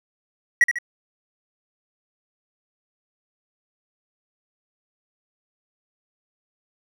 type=tone with echo; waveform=triangle; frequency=1919 Hz; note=A#6; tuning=50 cents sharp; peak=-9 dBFS; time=0.61-0.64 s; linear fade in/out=2 ms; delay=73 ms; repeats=2; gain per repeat=-7 dB; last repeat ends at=0.786 s; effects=none